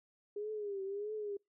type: tone with vibrato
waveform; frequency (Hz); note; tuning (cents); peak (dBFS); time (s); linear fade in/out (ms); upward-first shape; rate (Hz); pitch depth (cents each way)
sine; 407.8; G#4; -32; -37; 0.36-1.37; 5; triangle; 1.6; 110
effects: noise-tail reverb RT60 0.2 s tail -26 dB re dry